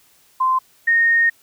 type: tone pair in turn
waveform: sine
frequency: 1038 / 1849.5 Hz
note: C6 / A#6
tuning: -14 / -14 cents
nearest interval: minor seventh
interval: 1000 cents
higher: second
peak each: -14 / -12 dBFS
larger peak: second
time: 0.4-0.59 / 0.87-1.3 s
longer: second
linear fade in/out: 10 ms
effects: white hiss -55 dBFS RMS until 1.42 s